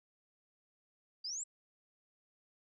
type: exponential sweep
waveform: sine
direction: up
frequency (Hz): 4637 to 7902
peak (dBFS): -38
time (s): 1.24-1.44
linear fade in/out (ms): 10
effects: none